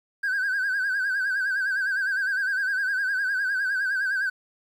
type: tone with vibrato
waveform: triangle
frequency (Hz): 1568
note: G6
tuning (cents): 0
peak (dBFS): -20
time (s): 0.23-4.3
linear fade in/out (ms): 10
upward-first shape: sine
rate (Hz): 9.8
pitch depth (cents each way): 85
effects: tanh soft clip ceiling -18 dBFS + 10-bit